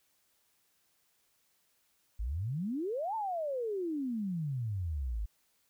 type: exponential two-way sweep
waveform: sine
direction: up then down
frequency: 49 to 914 to 49 Hz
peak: -32 dBFS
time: 2.19-5.26 s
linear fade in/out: 10 ms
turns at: 3.15 s
effects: white hiss -73 dBFS RMS until 5.69 s